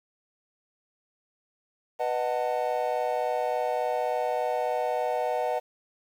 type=chord; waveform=triangle; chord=B dominant seventh; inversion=none; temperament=just; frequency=493.9 / 617.4 / 740.8 / 889 Hz; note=B4 / D#5 / F#5 / A5; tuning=0 / -14 / +2 / +18 cents; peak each=-29 / -28 / -28 / -32 dBFS; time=1.99-5.6 s; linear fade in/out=20 ms; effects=9-bit